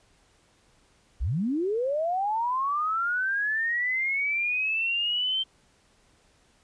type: linear sweep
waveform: sine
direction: up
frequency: 42.32 to 3136 Hz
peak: -24 dBFS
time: 1.2-5.44 s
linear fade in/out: 20 ms
effects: pink hiss -63 dBFS RMS until 6.63 s + resampled to 22050 Hz